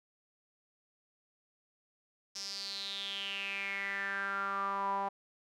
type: tone with band-pass filter sweep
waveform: sawtooth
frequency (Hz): 197.6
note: G3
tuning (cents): +14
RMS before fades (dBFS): -37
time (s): 2.35-5.09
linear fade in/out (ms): 10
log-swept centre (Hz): 5500 to 870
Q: 7.4
effects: none